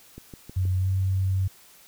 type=click train; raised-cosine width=3 ms; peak=-27 dBFS; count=4; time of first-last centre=0.18-0.653 s; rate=6.34 Hz
type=tone with pitch glide; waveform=sine; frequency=92.6 to 94.93 Hz; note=F#2 to F#2; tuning=+2 to +45 cents; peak=-21 dBFS; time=0.56-1.48 s; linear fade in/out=10 ms; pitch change=+43 cents; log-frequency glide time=0.8-0.87 s
effects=white hiss -53 dBFS RMS until 1.87 s